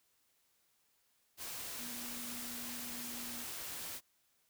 sine tone in noise, 241.1 Hz, B3, 41 cents flat, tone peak -49 dBFS, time 1.77-3.46 s, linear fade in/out 50 ms, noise white, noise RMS -44 dBFS, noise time 1.37-4.01 s, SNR -8 dB, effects white hiss -75 dBFS RMS until 4.49 s

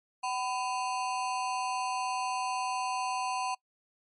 square ring-modulated tone, 880 Hz, A5, in tune, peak -28 dBFS, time 0.23-3.55 s, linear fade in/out 10 ms, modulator 122 Hz, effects noise-tail reverb RT60 0.1 s tail -25 dB re dry + MP3 48 kbps

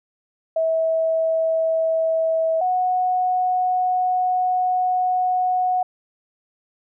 sine tone pair in turn, 648 / 733.8 Hz, E5 / F#5, -30 / -15 cents, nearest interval major second, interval 215 cents, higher second, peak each -17 dBFS, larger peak neither, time 0.56-2.61 / 2.61-5.83 s, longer second, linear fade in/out 5 ms, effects none

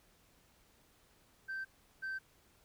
sine tone pair in turn, 1558 / 1552.4 Hz, G6 / G6, -11 / -17 cents, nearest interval unison, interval 6 cents, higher first, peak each -36 / -35 dBFS, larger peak second, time 1.48-1.65 / 2.02-2.19 s, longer neither, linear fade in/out 20 ms, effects tanh soft clip ceiling -36 dBFS + pink hiss -68 dBFS RMS until 2.64 s

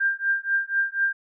sine tone with tremolo, 1591 Hz, G6, 25 cents sharp, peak -17 dBFS, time 0-1.13 s, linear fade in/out 10 ms, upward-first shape triangle, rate 4.1 Hz, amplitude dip 100%, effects none

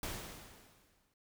pink noise with exponential decay, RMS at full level -39 dBFS, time 0.03-1.14 s, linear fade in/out 2 ms, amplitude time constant 240 ms, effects none

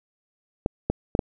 clicks, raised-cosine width 2 ms, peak -8 dBFS, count 4, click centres 0.661 / 0.9 / 1.151 / 1.192 s, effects none

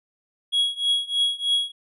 triangle tone with tremolo, 3322 Hz, G#7, in tune, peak -15 dBFS, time 0.52-1.72 s, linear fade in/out 20 ms, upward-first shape triangle, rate 3.2 Hz, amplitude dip 95%, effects resampled to 24000 Hz

